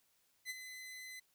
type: tone with ADSR envelope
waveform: sawtooth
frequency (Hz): 2026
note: B6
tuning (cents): +44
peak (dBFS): -35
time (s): 0.45-1.2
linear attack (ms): 51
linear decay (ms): 27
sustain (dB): -9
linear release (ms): 9
effects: white hiss -75 dBFS RMS until 1.34 s